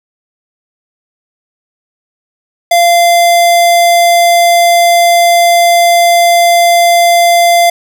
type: tone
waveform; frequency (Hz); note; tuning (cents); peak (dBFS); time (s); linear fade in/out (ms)
square; 690; F5; -21; -5; 2.71-7.7; 5
effects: none